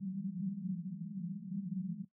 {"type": "band-pass noise", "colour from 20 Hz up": "pink", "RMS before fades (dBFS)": -40, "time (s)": [0, 2.05], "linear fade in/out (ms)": 10, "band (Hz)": [170, 200], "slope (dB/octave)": 96, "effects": ["noise-tail reverb RT60 0.1 s tail -17 dB re dry"]}